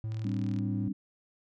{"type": "tone with pitch glide", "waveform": "triangle", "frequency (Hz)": [110, 108.93], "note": ["A2", "A2"], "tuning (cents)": [0, -17], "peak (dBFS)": -30, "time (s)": [0.04, 0.88], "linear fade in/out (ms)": 0, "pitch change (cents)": -17, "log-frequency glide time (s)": [0.27, 0.74]}
{"type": "click train", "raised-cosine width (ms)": 0.2, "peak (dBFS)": -33, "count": 20, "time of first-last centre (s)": [0.12, 0.588], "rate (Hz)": 40.6}
{"type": "chord", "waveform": "sine", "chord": "G suspended fourth", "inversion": "none", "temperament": "just", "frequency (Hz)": [196, 261.3, 294], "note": ["G3", "C4", "D4"], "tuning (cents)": [0, -2, 2], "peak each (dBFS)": [-33, -37, -37], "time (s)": [0.24, 0.93], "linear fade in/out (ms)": 10}
{"effects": []}